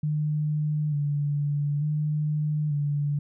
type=tone with vibrato; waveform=sine; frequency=148.1 Hz; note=D3; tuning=15 cents sharp; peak=-23 dBFS; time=0.03-3.19 s; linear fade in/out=5 ms; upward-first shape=square; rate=0.56 Hz; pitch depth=35 cents each way; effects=none